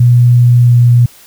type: tone with pitch glide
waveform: sine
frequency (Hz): 121.6 to 120.76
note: B2 to B2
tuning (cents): -26 to -38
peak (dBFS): -3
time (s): 0-1.06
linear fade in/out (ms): 5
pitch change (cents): -12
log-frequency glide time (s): 0.61-0.73
effects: white hiss -40 dBFS RMS until 1.26 s